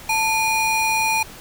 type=ring-modulated tone; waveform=square; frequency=1657 Hz; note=G#6; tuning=4 cents flat; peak=-15 dBFS; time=0.09-1.23 s; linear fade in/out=5 ms; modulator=775 Hz; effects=pink hiss -40 dBFS RMS until 1.4 s